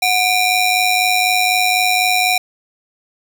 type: ring-modulated tone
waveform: sawtooth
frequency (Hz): 1568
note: G6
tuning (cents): 0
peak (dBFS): -6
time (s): 0.02-2.38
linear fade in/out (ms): 5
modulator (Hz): 836
effects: none